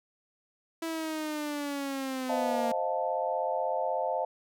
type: linear sweep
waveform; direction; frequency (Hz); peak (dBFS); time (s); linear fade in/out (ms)
sawtooth; down; 329.6 to 233.1; -28; 0.82-2.72; 5
type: chord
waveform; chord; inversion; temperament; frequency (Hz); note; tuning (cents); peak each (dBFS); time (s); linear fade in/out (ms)
sine; F dominant seventh; second; equal; 523.3 / 622.3 / 698.5 / 880; C5 / Eb5 / F5 / A5; 0 / 0 / 0 / 0; -33; 2.29-4.25; 5
effects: none